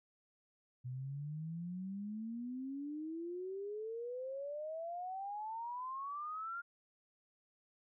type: exponential sweep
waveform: sine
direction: up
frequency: 123.47 to 1415 Hz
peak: -40 dBFS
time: 0.84-6.62 s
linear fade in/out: 20 ms
effects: none